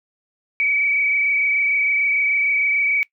sine tone with frequency modulation, 2278 Hz, C#7, 47 cents sharp, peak -16 dBFS, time 0.6-3.03 s, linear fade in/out 0 ms, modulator 26.7 Hz, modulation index 1.8, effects noise-tail reverb RT60 0.1 s tail -21 dB re dry

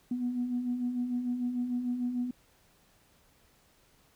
sine beating tone pair, 240 / 246.7 Hz, B3 / B3, -49 / -2 cents, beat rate 6.7 Hz, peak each -38 / -29 dBFS, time 0.11-2.31 s, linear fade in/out 5 ms, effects tanh soft clip ceiling -23 dBFS + pink hiss -65 dBFS RMS until 4.15 s

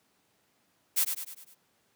blue noise with echo, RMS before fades -25 dBFS, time 0.96-1.05 s, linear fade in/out 20 ms, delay 100 ms, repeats 5, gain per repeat -6 dB, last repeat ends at 1.55 s, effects pink hiss -70 dBFS RMS until 1.95 s + high-pass 150 Hz 12 dB/octave

